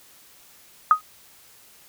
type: tone with exponential decay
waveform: sine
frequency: 1252 Hz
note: D#6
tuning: 10 cents sharp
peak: -7 dBFS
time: 0.91-1.01 s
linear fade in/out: 1 ms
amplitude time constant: 21 ms
effects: white hiss -52 dBFS RMS until 1.88 s